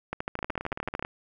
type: two click trains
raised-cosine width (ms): 0.5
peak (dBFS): -15 / -18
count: 13 / 13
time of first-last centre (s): 0.13-1.026 / 0.39-1.049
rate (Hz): 13.4 / 18.2
effects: none